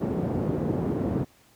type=band-pass noise; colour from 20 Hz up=pink; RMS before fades=-27 dBFS; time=0-1.25 s; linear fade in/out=20 ms; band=120 to 390 Hz; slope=12 dB/octave; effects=pink hiss -59 dBFS RMS until 1.55 s + high-pass 60 Hz 12 dB/octave